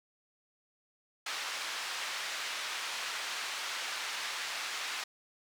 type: band-pass noise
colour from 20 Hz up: pink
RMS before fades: -38 dBFS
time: 1.26-5.04 s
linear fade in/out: 5 ms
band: 1300 to 5600 Hz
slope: 12 dB/octave
effects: none